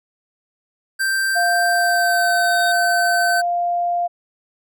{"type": "tone with pitch glide", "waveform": "square", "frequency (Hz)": [1568, 1531.3], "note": ["G6", "G6"], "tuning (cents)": [0, -41], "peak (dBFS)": -18, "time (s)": [0.99, 3.42], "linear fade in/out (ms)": 20, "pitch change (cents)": -41, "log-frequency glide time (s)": [1.71, 2.32]}
{"type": "tone", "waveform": "sine", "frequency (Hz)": 698.5, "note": "F5", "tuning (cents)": 0, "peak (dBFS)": -17, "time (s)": [1.35, 4.08], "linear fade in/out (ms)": 20}
{"type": "tone with exponential growth", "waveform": "triangle", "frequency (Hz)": 3729, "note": "A#7", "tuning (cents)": 0, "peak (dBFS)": -24, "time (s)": [1.61, 2.72], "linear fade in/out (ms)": 5, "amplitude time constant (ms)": 240}
{"effects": []}